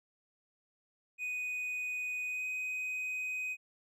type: tone with pitch glide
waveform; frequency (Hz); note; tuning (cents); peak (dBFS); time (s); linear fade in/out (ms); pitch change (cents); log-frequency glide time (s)
triangle; 2489 to 2508; D#7 to D#7; 0 to +13; -33; 1.18-3.57; 50; +13; 2.26-2.45
effects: none